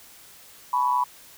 sine tone with amplitude modulation, 987.8 Hz, B5, in tune, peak -16 dBFS, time 0.73-1.04 s, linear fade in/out 5 ms, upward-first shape sine, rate 131 Hz, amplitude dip 75%, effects white hiss -49 dBFS RMS until 1.37 s

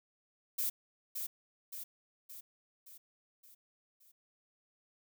violet noise with echo, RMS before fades -34 dBFS, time 0.58-0.7 s, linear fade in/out 10 ms, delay 570 ms, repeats 6, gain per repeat -5 dB, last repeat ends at 4.12 s, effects none

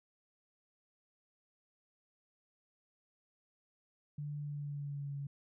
sine tone with pitch glide, 146.83 to 140.93 Hz, D3 to C#3, 0 to +29 cents, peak -38 dBFS, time 4.18-5.27 s, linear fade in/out 5 ms, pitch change -71 cents, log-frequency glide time 4.38-5.16 s, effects none

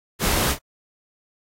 pink noise with echo, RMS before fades -21 dBFS, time 0.19-0.56 s, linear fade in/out 50 ms, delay 30 ms, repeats 1, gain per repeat -11 dB, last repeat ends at 0.59 s, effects AAC 48 kbps

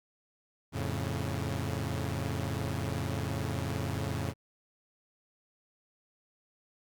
sawtooth chord, F augmented, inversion none, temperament equal, 87.31 / 110 / 138.59 Hz, F2 / A2 / C#3, 0 / 0 / 0 cents, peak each -32 dBFS, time 0.72-4.34 s, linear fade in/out 50 ms, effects Opus 48 kbps

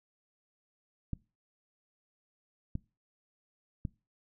clicks, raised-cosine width 5 ms, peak -22 dBFS, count 3, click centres 1.133 / 2.754 / 3.852 s, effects noise-tail reverb RT60 0.3 s tail -23 dB re dry

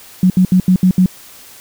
sine tone bursts at uneven times, 184.3 Hz, F#3, 7 cents flat, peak -6 dBFS, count 6, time 0.23-0.3 / 0.37-0.45 / 0.52-0.6 / 0.68-0.76 / 0.83-0.91 / 0.98-1.06 s, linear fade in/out 2 ms, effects white hiss -39 dBFS RMS until 1.6 s

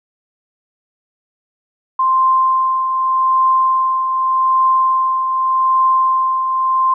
sine tone with tremolo, 1046.5 Hz, C6, in tune, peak -9 dBFS, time 1.99-6.94 s, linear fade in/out 5 ms, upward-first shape triangle, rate 0.84 Hz, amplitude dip 50%, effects none

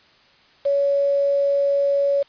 sine tone with quantisation, 562 Hz, C#5, 24 cents sharp, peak -16 dBFS, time 0.65-2.23 s, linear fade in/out 10 ms, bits 6, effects white hiss -54 dBFS RMS until 2.28 s + resampled to 11025 Hz

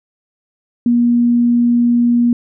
sine tone, 239 Hz, A#3, 43 cents sharp, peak -9 dBFS, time 0.86-2.33 s, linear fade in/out 2 ms, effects none

